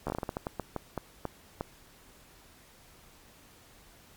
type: slowing click train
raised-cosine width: 1 ms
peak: -18 dBFS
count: 15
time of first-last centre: 0.07-1.609 s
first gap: 13 ms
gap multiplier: 1.29
effects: pink hiss -57 dBFS RMS until 4.16 s + MP3 96 kbps